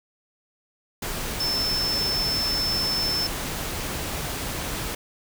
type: tone in noise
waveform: sine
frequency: 5290 Hz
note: E8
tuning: 5 cents sharp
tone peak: -23 dBFS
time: 1.4-3.27 s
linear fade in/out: 5 ms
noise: pink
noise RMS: -30 dBFS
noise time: 1.02-4.95 s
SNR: +4 dB
effects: none